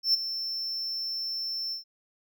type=tone with ADSR envelope; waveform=triangle; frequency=5360 Hz; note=E8; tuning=28 cents sharp; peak=-17 dBFS; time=0.03-1.84 s; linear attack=110 ms; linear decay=15 ms; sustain=-12 dB; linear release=120 ms; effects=none